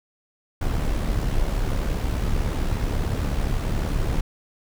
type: noise with amplitude modulation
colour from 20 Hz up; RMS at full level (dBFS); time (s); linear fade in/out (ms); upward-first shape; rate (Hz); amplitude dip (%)
brown; -21; 0.61-4.21; 5; sine; 71.4; 50
effects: none